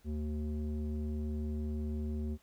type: tone with low-pass filter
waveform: square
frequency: 75.5 Hz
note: D2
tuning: 48 cents sharp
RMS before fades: -36 dBFS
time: 0.04-2.38 s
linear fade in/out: 50 ms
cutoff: 300 Hz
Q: 2.6
effects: pink hiss -68 dBFS RMS until 2.42 s